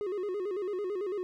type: tone with vibrato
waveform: triangle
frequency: 388.9 Hz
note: G4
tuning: 14 cents flat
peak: -29 dBFS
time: 0.01-1.23 s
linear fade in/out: 0 ms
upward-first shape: square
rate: 9 Hz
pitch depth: 110 cents each way
effects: none